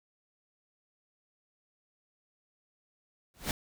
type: noise with exponential growth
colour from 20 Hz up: pink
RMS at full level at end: -27 dBFS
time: 3.34-3.51 s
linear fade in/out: 1 ms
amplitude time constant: 35 ms
effects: none